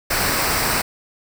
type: noise with comb filter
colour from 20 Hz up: pink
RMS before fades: -20 dBFS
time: 0.1-0.82 s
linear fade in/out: 10 ms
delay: 0.3 ms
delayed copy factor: -0.55
effects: none